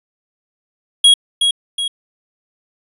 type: tone with echo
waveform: square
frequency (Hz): 3301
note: G#7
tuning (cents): -11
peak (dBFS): -6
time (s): 1.04-1.14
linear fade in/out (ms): 5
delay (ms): 370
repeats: 2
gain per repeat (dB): -6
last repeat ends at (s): 1.88
effects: resampled to 32000 Hz